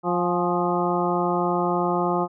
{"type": "harmonic tone with a mistuned harmonic", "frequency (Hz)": 176.7, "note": "F3", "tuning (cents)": 21, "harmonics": [1, 2, 3, 4, 5, 6, 7], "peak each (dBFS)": [-27, -25, -30, -27, -28, -30, -30], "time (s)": [0.03, 2.28], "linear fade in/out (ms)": 50, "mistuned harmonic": 5, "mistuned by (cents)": -55, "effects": []}